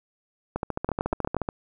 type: two click trains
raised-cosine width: 1 ms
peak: -13 / -11 dBFS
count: 14 / 5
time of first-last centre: 0.56-1.489 / 0.89-1.367 s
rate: 14 / 8.39 Hz
effects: none